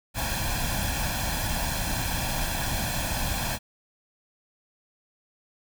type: noise with comb filter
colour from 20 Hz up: pink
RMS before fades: -28 dBFS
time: 0.14-3.59 s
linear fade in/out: 50 ms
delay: 1.2 ms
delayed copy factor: +0.75
effects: none

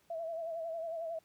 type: tone with vibrato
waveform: sine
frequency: 659.3 Hz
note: E5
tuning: in tune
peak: -36 dBFS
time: 0.1-1.19 s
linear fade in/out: 5 ms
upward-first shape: sine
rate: 11 Hz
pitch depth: 53 cents each way
effects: pink hiss -70 dBFS RMS until 1.24 s + high-pass 80 Hz 12 dB/octave

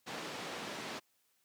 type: band-pass noise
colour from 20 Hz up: pink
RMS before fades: -43 dBFS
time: 0.06-1 s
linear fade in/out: 20 ms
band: 230 to 5200 Hz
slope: 12 dB/octave
effects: white hiss -75 dBFS RMS until 1.44 s + high-pass 100 Hz 12 dB/octave

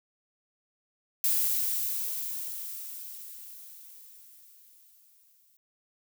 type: noise with exponential decay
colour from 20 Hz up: violet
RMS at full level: -25 dBFS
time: 1.24-5.57 s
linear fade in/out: 1 ms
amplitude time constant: 940 ms
effects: none

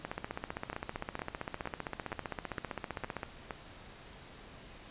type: two click trains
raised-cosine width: 0.5 ms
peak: -22 / -21 dBFS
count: 7 / 50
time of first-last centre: 0.73-3.508 / 0.05-3.232 s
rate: 2.16 / 15.4 Hz
effects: pink hiss -52 dBFS RMS until 4.9 s + resampled to 8000 Hz

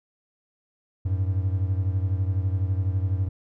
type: beating tone pair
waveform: triangle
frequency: 92.5 / 104.5 Hz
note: F#2 / G#2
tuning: 0 / +11 cents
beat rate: 12 Hz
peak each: -21 / -26 dBFS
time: 1.05-3.29 s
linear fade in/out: 10 ms
effects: none

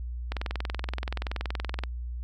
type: click train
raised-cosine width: 0.3 ms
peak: -16 dBFS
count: 33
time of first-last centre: 0.32-1.837 s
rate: 21.1 Hz
effects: added 60 Hz sine -32 dBFS peak until 2.23 s

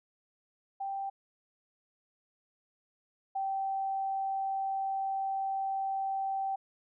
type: tone pair in turn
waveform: sine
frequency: 784 / 776.8 Hz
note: G5 / G5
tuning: 0 / -16 cents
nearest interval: unison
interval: 16 cents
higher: first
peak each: -33 / -30 dBFS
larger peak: second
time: 0.8-1.1 / 3.35-6.56 s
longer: second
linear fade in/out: 10 ms
effects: none

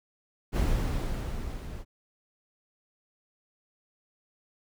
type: noise with level ramp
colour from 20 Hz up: brown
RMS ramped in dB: -24 to -40 dBFS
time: 0.52-1.85 s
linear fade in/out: 50 ms
effects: none

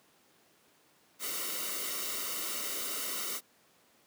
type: noise with comb filter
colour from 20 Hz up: white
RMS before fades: -36 dBFS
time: 1.19-3.41 s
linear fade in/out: 50 ms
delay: 1.2 ms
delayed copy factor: -0.7
effects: pink hiss -65 dBFS RMS until 4.06 s + high-pass 200 Hz 12 dB/octave

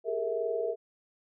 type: tone cluster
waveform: sine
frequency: 399.2 / 420.6 / 462.8 / 652 Hz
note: G4 / G#4 / A#4 / E5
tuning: +32 / +22 / -13 / -19 cents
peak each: -38 / -36 / -31 / -34 dBFS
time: 0.04-0.76 s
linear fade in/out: 50 ms
effects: none

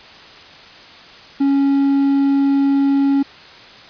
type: tone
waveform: triangle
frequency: 277.2 Hz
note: C#4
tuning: in tune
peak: -10 dBFS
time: 1.4-3.23 s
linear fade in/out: 10 ms
effects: white hiss -40 dBFS RMS until 3.89 s + resampled to 11025 Hz

